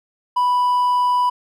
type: tone with hard clipping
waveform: triangle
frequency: 987.8 Hz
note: B5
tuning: in tune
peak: -15 dBFS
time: 0.36-1.3 s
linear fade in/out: 10 ms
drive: 5 dB
effects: none